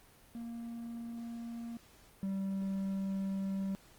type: tone pair in turn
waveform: triangle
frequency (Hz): 233.1 / 193.95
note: A#3 / G3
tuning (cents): 0 / -18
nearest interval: minor third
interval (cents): 318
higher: first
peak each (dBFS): -38 / -31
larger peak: second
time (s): 0.35-1.77 / 2.23-3.75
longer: second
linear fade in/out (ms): 0
effects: pink hiss -61 dBFS RMS until 3.98 s + Opus 32 kbps